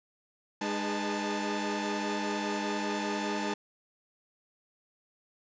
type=tone cluster; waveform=sawtooth; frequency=206.8 / 305.2 / 408.6 / 492.1 / 878 Hz; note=G#3 / D#4 / G#4 / B4 / A5; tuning=-7 / -33 / -28 / -6 / -4 cents; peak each=-31 / -32 / -35 / -39 / -32 dBFS; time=0.61-3.54 s; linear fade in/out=5 ms; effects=resampled to 16000 Hz + 10-bit